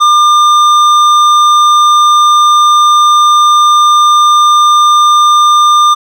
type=tone with hard clipping; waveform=sine; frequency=1200 Hz; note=D6; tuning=37 cents sharp; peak=-5 dBFS; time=0-5.95 s; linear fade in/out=20 ms; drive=10 dB; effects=none